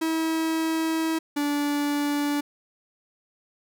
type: tone pair in turn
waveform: 45% pulse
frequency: 322.5 / 290.1 Hz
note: E4 / D4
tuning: -38 / -21 cents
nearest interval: major second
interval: 183 cents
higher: first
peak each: -23 dBFS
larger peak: neither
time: 0.01-1.19 / 1.36-2.41 s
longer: first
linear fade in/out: 10 ms
effects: none